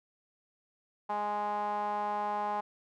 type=tone with band-pass filter; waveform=sawtooth; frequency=207.7 Hz; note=G#3; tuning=in tune; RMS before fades=-33 dBFS; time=1.09-2.61 s; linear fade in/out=10 ms; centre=900 Hz; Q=7.4; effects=none